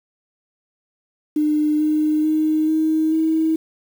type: tone with pitch steps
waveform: sine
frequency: 302.2 / 306.4 / 310.7 / 315 / 319.4 Hz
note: D4 / D#4 / D#4 / D#4 / D#4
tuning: +50 / -27 / -2 / +21 / +45 cents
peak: -15 dBFS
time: 1.36-3.56 s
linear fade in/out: 5 ms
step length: 440 ms
effects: 7-bit